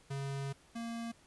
square tone pair in turn, 138 / 231.6 Hz, C#3 / A#3, -7 / -11 cents, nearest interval major sixth, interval 896 cents, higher second, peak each -37 / -39 dBFS, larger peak first, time 0.1-0.53 / 0.75-1.12 s, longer first, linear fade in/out 10 ms, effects pink hiss -64 dBFS RMS until 1.26 s + resampled to 24000 Hz

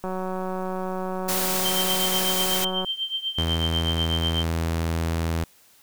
click train, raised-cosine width 1 ms, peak -17 dBFS, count 523, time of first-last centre 0.04-2.846 s, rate 186 Hz
white noise, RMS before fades -26 dBFS, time 1.28-2.65 s, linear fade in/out 10 ms
sine tone with tremolo, 3136 Hz, G7, in tune, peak -22 dBFS, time 1.64-4.44 s, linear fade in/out 20 ms, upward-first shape triangle, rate 8.1 Hz, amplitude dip 90%
sawtooth tone, 82.41 Hz, E2, in tune, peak -19 dBFS, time 3.38-5.44 s, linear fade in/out 5 ms
effects white hiss -56 dBFS RMS until 5.82 s

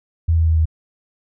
sine tone with pitch steps, 82.41 / 81.46 / 80.53 / 79.6 Hz, E2 / E2 / E2 / D#2, 0 / -20 / -40 / +40 cents, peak -12 dBFS, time 0.28-0.656 s, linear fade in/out 10 ms, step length 94 ms, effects none

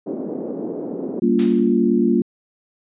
white band-pass noise, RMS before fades -27 dBFS, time 0.06-1.2 s, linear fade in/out 10 ms, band 230 to 420 Hz, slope 24 dB/octave
sine chord, G half-diminished seventh, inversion none, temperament equal with one note detuned, 196 / 233.1 / 283.2 / 349.2 Hz, G3 / Bb3 / Db4 / F4, 0 / 0 / +37 / 0 cents, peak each -21 / -17 / -22 / -19 dBFS, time 1.22-2.22 s, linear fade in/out 5 ms
white noise with exponential decay, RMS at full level -28 dBFS, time 1.39-1.85 s, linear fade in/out 1 ms, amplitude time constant 100 ms
effects resampled to 8000 Hz

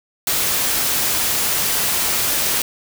white noise, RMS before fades -19 dBFS, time 0.27-2.62 s, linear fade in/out 2 ms, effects none

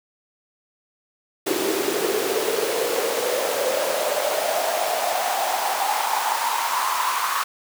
pink noise with high-pass filter sweep, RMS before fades -23 dBFS, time 1.46-7.44 s, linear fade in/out 10 ms, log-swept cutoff 350 to 1100 Hz, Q 6.2, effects none

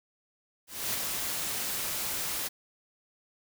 white noise with ADSR envelope, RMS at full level -30 dBFS, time 0.67-2.49 s, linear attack 270 ms, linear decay 5 ms, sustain -3 dB, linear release 22 ms, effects none

